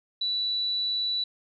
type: tone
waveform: sine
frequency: 3951 Hz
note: B7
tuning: in tune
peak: -25 dBFS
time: 0.21-1.24 s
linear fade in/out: 5 ms
effects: none